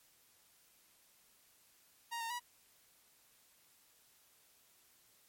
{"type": "tone with pitch steps", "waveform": "sawtooth", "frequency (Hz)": [935, 916, 970], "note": ["A#5", "A#5", "B5"], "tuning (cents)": [5, -31, -31], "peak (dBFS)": -35, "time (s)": [2.11, 2.398], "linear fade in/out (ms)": 20, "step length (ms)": 96, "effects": ["white hiss -68 dBFS RMS until 5.28 s", "MP3 64 kbps"]}